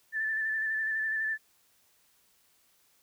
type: tone with vibrato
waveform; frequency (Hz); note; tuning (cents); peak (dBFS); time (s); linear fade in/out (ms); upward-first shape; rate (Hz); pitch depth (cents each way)
sine; 1760; A6; 0; -28; 0.12-1.38; 50; square; 12; 21
effects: white hiss -67 dBFS RMS until 3.02 s